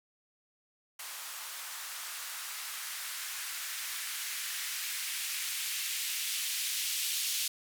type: noise with band-pass filter sweep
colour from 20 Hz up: violet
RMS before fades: -37 dBFS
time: 0.99-7.48 s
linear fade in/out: 5 ms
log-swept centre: 960 to 3100 Hz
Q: 1.3
effects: none